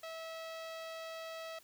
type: tone with low-pass filter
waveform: sawtooth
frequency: 650 Hz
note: E5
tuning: 24 cents flat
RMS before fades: -45 dBFS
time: 0.03-1.59 s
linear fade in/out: 5 ms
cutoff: 4600 Hz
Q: 1.3
effects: white hiss -63 dBFS RMS until 1.63 s